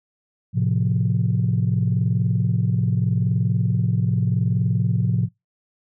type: chord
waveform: sine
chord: F major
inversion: first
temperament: equal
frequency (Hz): 110 / 130.81 / 174.61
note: A2 / C3 / F3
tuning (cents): 0 / 0 / 0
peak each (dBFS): -20 / -21 / -22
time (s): 0.53-5.29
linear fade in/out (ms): 50
effects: noise-tail reverb RT60 0.2 s tail -26 dB re dry + tanh soft clip ceiling -10 dBFS